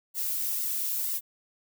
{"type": "noise with flanger", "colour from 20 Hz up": "violet", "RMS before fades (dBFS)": -30, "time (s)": [0.14, 1.21], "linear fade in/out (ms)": 50, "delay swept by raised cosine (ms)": [1.2, 2.6], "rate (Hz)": 2.1, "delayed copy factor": -0.9, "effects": []}